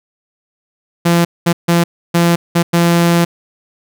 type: tone bursts at uneven times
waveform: sawtooth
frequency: 170.8 Hz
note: F3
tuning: 38 cents flat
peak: -5 dBFS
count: 6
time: 1.05-1.25 / 1.46-1.53 / 1.68-1.84 / 2.14-2.36 / 2.55-2.63 / 2.73-3.25 s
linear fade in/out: 10 ms
effects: none